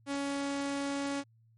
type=tone; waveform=sawtooth; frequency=280 Hz; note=C#4; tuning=18 cents sharp; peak=-28 dBFS; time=0.06-1.24 s; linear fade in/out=50 ms; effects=added 113 Hz sine -61 dBFS peak until 1.57 s + MP3 48 kbps